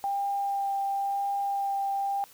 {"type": "tone with vibrato", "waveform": "sine", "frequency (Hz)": 795, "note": "G5", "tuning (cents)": 24, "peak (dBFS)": -26, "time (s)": [0.04, 2.24], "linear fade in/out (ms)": 0, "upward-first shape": "sine", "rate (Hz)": 0.96, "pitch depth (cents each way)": 10, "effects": ["white hiss -54 dBFS RMS until 2.33 s"]}